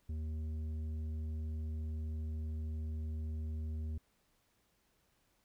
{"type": "tone with tanh clipping", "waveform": "sine", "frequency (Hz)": 78.3, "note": "D#2", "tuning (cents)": 11, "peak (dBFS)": -38, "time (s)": [0.09, 3.98], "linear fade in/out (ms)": 5, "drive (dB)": 8, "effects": ["pink hiss -75 dBFS RMS until 5.44 s"]}